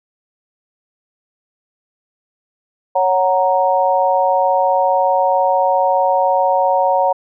sine chord, F# major, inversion second, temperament equal, 554.4 / 740 / 932.3 Hz, C#5 / F#5 / A#5, 0 / 0 / 0 cents, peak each -16 dBFS, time 2.95-7.13 s, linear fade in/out 10 ms, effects none

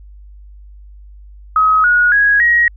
sine tone with pitch steps, 1271 / 1451.6 / 1657.8 / 1893.4 Hz, D#6 / F#6 / G#6 / A#6, +36 / -34 / -4 / +26 cents, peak -8 dBFS, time 1.56-2.68 s, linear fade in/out 2 ms, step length 280 ms, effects added 50 Hz sine -35 dBFS peak until 2.76 s

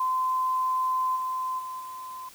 sine tone with level steps, 1029 Hz, C6, 29 cents flat, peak -23 / -27 / -33 / -36 dBFS, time 0-2.29 s, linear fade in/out 5 ms, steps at 1.15 / 1.58 / 1.79 s, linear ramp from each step 20 ms, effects white hiss -51 dBFS RMS until 2.34 s

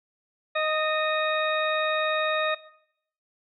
harmonic tone with a mistuned harmonic, 622.3 Hz, D#5, in tune, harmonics 1 / 2 / 3 / 4 / 6, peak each -26 / -29 / -31 / -32 / -34 dBFS, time 0.55-2.55 s, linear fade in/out 10 ms, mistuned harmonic 3, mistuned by -28 cents, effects noise-tail reverb RT60 0.7 s tail -17 dB re dry

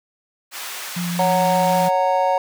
pink high-pass noise, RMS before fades -31 dBFS, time 0.51-1.91 s, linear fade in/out 50 ms, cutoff 1100 Hz, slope 12 dB/octave
sine tone with vibrato, 174.61 Hz, F3, in tune, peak -22 dBFS, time 0.96-1.89 s, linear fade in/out 10 ms, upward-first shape sine, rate 5.4 Hz, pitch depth 15 cents each way
triangle chord, F# major, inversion second, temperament just, 555 / 740 / 925 Hz, C#5 / F#5 / A#5, +2 / 0 / -14 cents, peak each -18 dBFS, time 1.19-2.38 s, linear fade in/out 2 ms
effects none

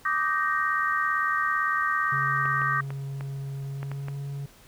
sine chord, Eb major seventh, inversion third, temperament just, 1166.7 / 1244.5 / 1555.6 / 1866.8 Hz, D6 / Eb6 / G6 / Bb6, -12 / 0 / -14 / +2 cents, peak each -27 / -30 / -29 / -28 dBFS, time 0.05-2.81 s, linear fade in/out 5 ms
triangle tone with pitch glide, 137.5 to 140.15 Hz, C#3 to C#3, -14 to +19 cents, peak -29 dBFS, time 2.12-4.46 s, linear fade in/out 5 ms, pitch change +33 cents, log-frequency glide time 3.65-4.19 s
clicks, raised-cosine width 0.5 ms, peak -23 dBFS, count 7, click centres 2.456 / 2.617 / 2.905 / 3.209 / 3.83 / 3.916 / 4.084 s
effects pink hiss -54 dBFS RMS until 4.67 s

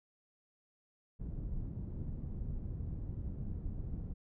pink low-pass noise, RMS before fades -40 dBFS, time 1.19-4.14 s, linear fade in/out 20 ms, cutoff 170 Hz, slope 12 dB/octave, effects none

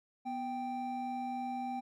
triangle tone pair together, 246.9 / 784 Hz, B3 / G5, 0 / 0 cents, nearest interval octave + minor sixth, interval 2000 cents, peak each -38 / -35 dBFS, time 0.25-1.81 s, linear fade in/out 20 ms, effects none

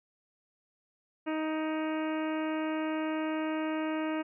harmonic tone with a mistuned harmonic, 312.9 Hz, D#4, 10 cents sharp, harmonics 1 / 2 / 3 / 4 / 5 / 6 / 7 / 8 / 9, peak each -31 / -37 / -41 / -43 / -45 / -47 / -48 / -49 / -50 dBFS, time 1.26-4.23 s, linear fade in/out 20 ms, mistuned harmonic 7, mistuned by +37 cents, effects none

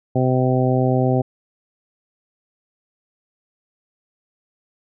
harmonic tone, 128.4 Hz, C3, 32 cents flat, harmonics 1 / 2 / 3 / 4 / 5 / 6, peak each -18 / -21 / -23 / -24 / -25 / -26 dBFS, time 0.15-1.22 s, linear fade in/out 10 ms, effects none

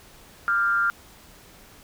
sine tone with frequency modulation, 1391 Hz, F6, 7 cents flat, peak -19 dBFS, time 0.48-0.9 s, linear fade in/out 0 ms, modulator 194 Hz, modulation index 0.53, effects pink hiss -50 dBFS RMS until 1.83 s

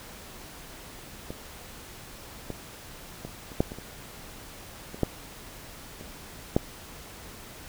clicks, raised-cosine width 2 ms, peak -21 / -19 / -23 / -30 / -8 / -24 / -27 / -26 / -9 / -28 / -7 dBFS, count 11, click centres 1.305 / 2.503 / 3.25 / 3.518 / 3.605 / 3.719 / 3.786 / 4.945 / 5.033 / 6.011 / 6.565 s, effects pink hiss -45 dBFS RMS until 7.68 s

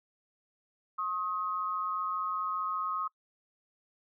sine tone pair together, 1077 / 1262 Hz, C6 / D#6, +50 / +24 cents, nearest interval minor third, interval 274 cents, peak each -35 / -32 dBFS, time 0.98-3.08 s, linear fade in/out 10 ms, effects noise-tail reverb RT60 0.1 s tail -25 dB re dry

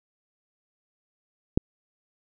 click, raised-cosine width 3 ms, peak -6 dBFS, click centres 1.575 s, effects none

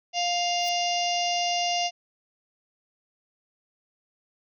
harmonic tone, 701 Hz, F5, 6 cents sharp, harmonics 1 / 3 / 4 / 5 / 6 / 7 / 8 / 9, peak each -26 / -37 / -29 / -39 / -41 / -34 / -35 / -39 dBFS, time 0.13-1.91 s, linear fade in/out 50 ms
blue noise with exponential growth, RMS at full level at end -39 dBFS, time 0.57-0.69 s, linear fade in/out 1 ms, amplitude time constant 25 ms
effects none

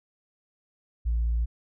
sine tone, 57.5 Hz, A#1, 23 cents flat, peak -21 dBFS, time 1.05-1.46 s, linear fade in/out 20 ms, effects tanh soft clip ceiling -20 dBFS

